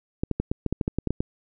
clicks, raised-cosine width 3 ms, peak -11 dBFS, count 12, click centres 0.235 / 0.313 / 0.4 / 0.515 / 0.663 / 0.726 / 0.812 / 0.879 / 0.986 / 1.073 / 1.106 / 1.205 s, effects none

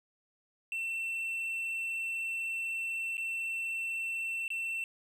triangle tone with dropouts, 2692 Hz, E7, 36 cents sharp, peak -31 dBFS, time 0.72-4.84 s, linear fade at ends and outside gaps 1 ms, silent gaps 3.17-3.179 / 4.48-4.503 s, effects none

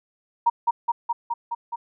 sine tone with echo, 940 Hz, A#5, 14 cents sharp, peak -14 dBFS, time 0.46-0.5 s, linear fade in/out 10 ms, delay 210 ms, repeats 6, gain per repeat -2 dB, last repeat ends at 1.76 s, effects none

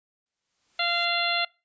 white noise with exponential growth, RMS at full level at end -48 dBFS, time 0.26-1.05 s, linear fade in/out 1 ms, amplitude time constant 170 ms
harmonic tone, 691 Hz, F5, 19 cents flat, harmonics 1 / 2 / 3 / 4 / 5 / 6, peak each -30 / -30 / -30 / -30 / -30 / -30 dBFS, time 0.79-1.45 s, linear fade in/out 5 ms
effects noise-tail reverb RT60 0.3 s tail -25 dB re dry + resampled to 16000 Hz

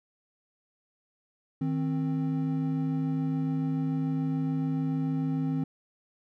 triangle tone pair together, 156.8 / 263.7 Hz, D#3 / C4, +14 / +14 cents, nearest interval major sixth, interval 900 cents, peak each -27 dBFS, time 1.61-5.64 s, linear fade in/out 5 ms, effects none

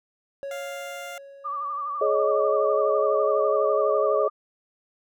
triangle tone with exponential decay, 554.4 Hz, C#5, in tune, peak -28 dBFS, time 0.43-3.24 s, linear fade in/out 0 ms, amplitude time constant 610 ms
15% pulse tone, 698.5 Hz, F5, in tune, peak -29 dBFS, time 0.51-1.18 s, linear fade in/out 2 ms
sine tone with vibrato, 1170 Hz, D6, 7 cents flat, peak -27 dBFS, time 1.44-4.3 s, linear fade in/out 20 ms, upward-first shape sine, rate 12 Hz, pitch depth 63 cents each way
sine chord, Ab suspended fourth, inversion none, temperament equal with one note detuned, 422.1 / 554.4 / 622.3 Hz, Ab4 / Db5 / Eb5, +28 / 0 / 0 cents, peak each -24 dBFS, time 2.01-4.28 s, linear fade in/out 5 ms
effects none

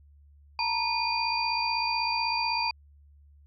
sine tone cluster, 901 / 957 / 2450 / 4681 Hz, A5 / A#5 / D#7 / D8, +41 / +45 / -27 / -7 cents, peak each -31 dBFS, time 0.59-2.71 s, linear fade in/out 2 ms, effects added 72 Hz sine -53 dBFS peak until 3.46 s

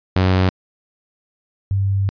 sawtooth / sine tone pair in turn, 93.1 / 98.11 Hz, F#2 / G2, +11 / +2 cents, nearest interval minor second, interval 91 cents, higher second, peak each -9 / -15 dBFS, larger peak first, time 0.16-0.49 / 1.71-2.09 s, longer second, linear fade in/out 0 ms, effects resampled to 11025 Hz

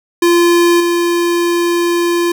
square tone with level steps, 344.9 Hz, F4, 22 cents flat, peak -8 / -12 dBFS, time 0.22-2.32 s, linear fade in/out 5 ms, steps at 0.8 s, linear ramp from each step 5 ms, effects none

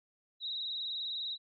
sine tone with vibrato, 3844 Hz, B7, 48 cents flat, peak -35 dBFS, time 0.4-1.38 s, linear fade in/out 50 ms, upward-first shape triangle, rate 20 Hz, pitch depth 78 cents each way, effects AAC 64 kbps

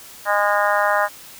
harmonic tone, 205 Hz, G#3, 22 cents flat, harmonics 3 / 4 / 5 / 6 / 7 / 8 / 9, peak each -21 / -22 / -23 / -24 / -24 / -25 / -26 dBFS, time 0.25-1.09 s, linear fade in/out 50 ms, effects white hiss -41 dBFS RMS until 1.39 s

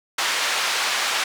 pink band-pass noise, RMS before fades -23 dBFS, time 0.18-1.24 s, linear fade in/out 5 ms, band 1100 to 6200 Hz, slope 12 dB/octave, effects none

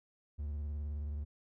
triangle tone with vibrato, 73.42 Hz, D2, in tune, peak -34 dBFS, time 0.38-1.25 s, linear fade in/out 20 ms, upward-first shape sine, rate 19 Hz, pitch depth 72 cents each way, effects none

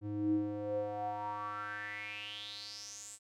square tone with band-pass filter sweep, 103.83 Hz, G#2, in tune, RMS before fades -39 dBFS, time 0.01-3.19 s, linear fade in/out 50 ms, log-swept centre 220 to 8300 Hz, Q 7.1, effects none

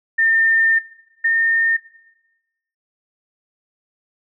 sine tone pair in turn, 1808 / 1822.7 Hz, A6 / A#6, +47 / -39 cents, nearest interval unison, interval 14 cents, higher second, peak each -13 dBFS, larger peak neither, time 0.18-0.79 / 1.24-1.77 s, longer first, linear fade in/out 10 ms, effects noise-tail reverb RT60 1.0 s tail -17 dB re dry

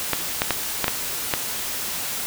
clicks, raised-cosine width 0.3 ms, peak -3 dBFS, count 6, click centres 0.133 / 0.419 / 0.507 / 0.843 / 0.881 / 1.338 s, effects white hiss -28 dBFS RMS until 2.26 s

